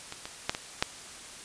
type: clicks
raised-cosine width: 0.2 ms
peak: -20 / -20 / -8 / -16 / -6 dBFS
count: 5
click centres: 0.124 / 0.255 / 0.495 / 0.549 / 0.825 s
effects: white hiss -45 dBFS RMS until 1.44 s + resampled to 22050 Hz